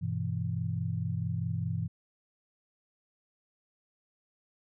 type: chord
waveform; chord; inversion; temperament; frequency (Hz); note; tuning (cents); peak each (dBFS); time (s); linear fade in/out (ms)
sine; E minor; first; just; 98.89 / 123.61 / 164.81; G2 / B2 / E3; +16 / +2 / 0; -34; 0.01-1.88; 20
effects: none